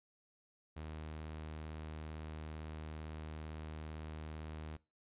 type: tone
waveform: sawtooth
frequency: 77.78 Hz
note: D#2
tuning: in tune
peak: -40 dBFS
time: 0.76-4.77 s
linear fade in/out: 10 ms
effects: noise-tail reverb RT60 0.3 s tail -22 dB re dry + resampled to 8000 Hz